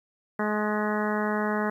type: harmonic tone with a mistuned harmonic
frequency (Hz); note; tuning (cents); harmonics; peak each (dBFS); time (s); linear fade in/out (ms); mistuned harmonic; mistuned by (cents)
211.4; G#3; +31; 1 / 2 / 3 / 4 / 5 / 6 / 7 / 8 / 9; -28 / -31 / -33 / -34 / -35 / -36 / -36 / -37 / -38; 0.39-1.7; 5; 6; -25
effects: 10-bit